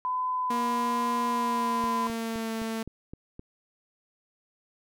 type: tone with vibrato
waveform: sine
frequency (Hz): 1006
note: B5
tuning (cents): +32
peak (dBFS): -26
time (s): 0.05-2.07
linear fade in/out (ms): 0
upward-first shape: sine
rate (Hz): 1.2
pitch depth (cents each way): 9
type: tone with pitch glide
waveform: sawtooth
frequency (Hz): 237.4 to 224.1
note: A#3 to A3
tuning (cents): +32 to +32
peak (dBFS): -26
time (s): 0.5-2.83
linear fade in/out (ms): 5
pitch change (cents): -100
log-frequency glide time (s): 1.28-2.53
type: click train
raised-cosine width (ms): 3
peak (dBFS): -28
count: 7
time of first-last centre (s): 1.84-3.394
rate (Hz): 3.86
effects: none

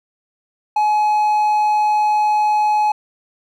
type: tone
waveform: triangle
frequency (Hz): 846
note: G#5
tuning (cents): +32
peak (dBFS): -11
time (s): 0.76-2.92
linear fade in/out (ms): 5
effects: none

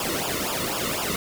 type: noise with flanger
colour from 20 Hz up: pink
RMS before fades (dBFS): -27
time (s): 0-1.16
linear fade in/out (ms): 2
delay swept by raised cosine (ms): 0.48 to 1.28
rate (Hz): 4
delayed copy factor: -1
effects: none

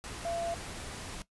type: tone in noise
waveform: sine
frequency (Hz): 679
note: F5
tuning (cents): -49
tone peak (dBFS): -32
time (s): 0.25-0.54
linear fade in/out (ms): 0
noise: pink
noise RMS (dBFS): -42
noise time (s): 0.04-1.22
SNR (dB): +7
effects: noise-tail reverb RT60 0.1 s tail -17 dB re dry + resampled to 24000 Hz

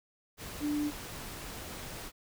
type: tone in noise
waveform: sine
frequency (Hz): 295.7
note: D4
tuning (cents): +12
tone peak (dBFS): -29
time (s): 0.6-0.92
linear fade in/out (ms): 50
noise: pink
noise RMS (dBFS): -43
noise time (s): 0.37-2.12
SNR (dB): +11
effects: none

